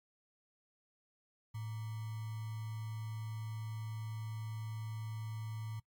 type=tone with sample-and-hold; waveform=sine; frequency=110 Hz; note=A2; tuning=in tune; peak=-39 dBFS; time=1.54-5.8 s; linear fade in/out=10 ms; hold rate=1050 Hz; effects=noise-tail reverb RT60 0.1 s tail -21 dB re dry + MP3 96 kbps